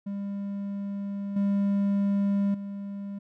triangle tone with level steps, 200 Hz, G3, 35 cents sharp, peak -28 / -20 / -31 dBFS, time 0.06-3.19 s, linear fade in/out 10 ms, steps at 1.36 / 2.54 s, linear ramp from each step 5 ms, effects none

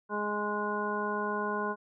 harmonic tone, 208.3 Hz, G#3, 5 cents sharp, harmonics 1 / 2 / 3 / 4 / 5 / 7, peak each -37 / -35 / -40 / -40 / -34 / -37 dBFS, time 0.09-1.76 s, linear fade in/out 50 ms, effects none

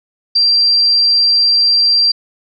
sine tone, 4721 Hz, D8, 8 cents sharp, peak -8 dBFS, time 0.35-2.12 s, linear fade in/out 10 ms, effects none

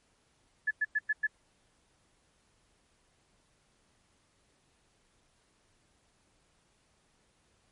sine tone bursts, 1717 Hz, A6, 43 cents flat, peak -25 dBFS, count 5, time 0.67-1.27 s, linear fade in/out 10 ms, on 40 ms, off 100 ms, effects pink hiss -70 dBFS RMS until 7.71 s + MP3 48 kbps

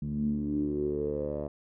10% pulse tone with low-pass filter sweep, 73.42 Hz, D2, in tune, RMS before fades -31 dBFS, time 0.02-1.48 s, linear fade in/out 5 ms, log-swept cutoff 180 to 650 Hz, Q 7.7, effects none

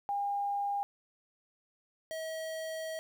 sine / square tone pair in turn, 807 / 640.5 Hz, G#5 / E5, -50 / -50 cents, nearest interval major third, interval 400 cents, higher first, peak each -30 / -37 dBFS, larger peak first, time 0.09-0.83 / 2.11-2.99 s, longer second, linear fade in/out 0 ms, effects 11-bit

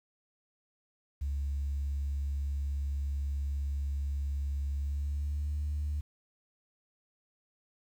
sine tone with pitch glide, 70.3 to 74.05 Hz, C#2 to D2, +25 to +15 cents, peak -29 dBFS, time 1.21-6.01 s, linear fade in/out 10 ms, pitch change +90 cents, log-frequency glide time 4.71-5.56 s, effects tanh soft clip ceiling -27 dBFS + 10-bit

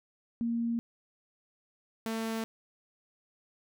sine / sawtooth tone pair in turn, 233.1 / 224.2 Hz, A#3 / A3, 0 / +33 cents, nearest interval minor second, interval 67 cents, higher first, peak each -28 dBFS, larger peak neither, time 0.41-0.79 / 2.06-2.44 s, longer neither, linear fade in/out 0 ms, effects none

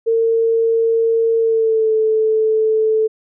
sine tone with pitch glide, 454.9 to 437.9 Hz, A#4 to A4, -42 to -8 cents, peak -12 dBFS, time 0.06-3.08 s, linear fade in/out 20 ms, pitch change -66 cents, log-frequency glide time 1.38-1.93 s, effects none

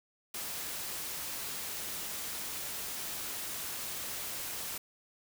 white noise, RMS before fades -39 dBFS, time 0.34-4.78 s, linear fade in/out 5 ms, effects none

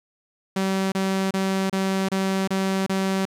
sawtooth tone bursts, 191.9 Hz, G3, 37 cents flat, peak -17 dBFS, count 7, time 0.56-3.254 s, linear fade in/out 5 ms, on 360 ms, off 29 ms, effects low-pass 10000 Hz 12 dB/octave + 9-bit

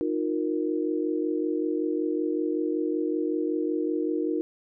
sine chord, Eb suspended second, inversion none, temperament equal with one note detuned, 311.1 / 356.4 / 466.2 Hz, Eb4 / F4 / Bb4, 0 / +35 / 0 cents, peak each -27 / -29 / -31 dBFS, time 0.01-4.41 s, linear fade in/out 0 ms, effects none

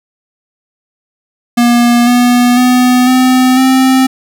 square tone with pitch steps, 239 / 244.4 / 250 / 255.7 / 261.5 Hz, A#3 / B3 / B3 / C4 / C4, +43 / -18 / +21 / -40 / -1 cents, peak -6 dBFS, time 1.57-4.07 s, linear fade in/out 10 ms, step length 500 ms, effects none

